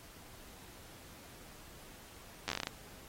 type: slowing click train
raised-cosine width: 0.2 ms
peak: -17 dBFS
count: 10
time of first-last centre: 2.48-2.671 s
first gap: 10 ms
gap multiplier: 1.18
effects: pink hiss -55 dBFS RMS until 3.08 s + AAC 48 kbps